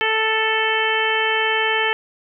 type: harmonic tone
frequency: 440.4 Hz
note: A4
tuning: 2 cents sharp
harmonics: 1 / 2 / 3 / 4 / 5 / 6 / 7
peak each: -24 / -24 / -28 / -22 / -25 / -26 / -25 dBFS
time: 0.01-1.93 s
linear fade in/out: 0 ms
effects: none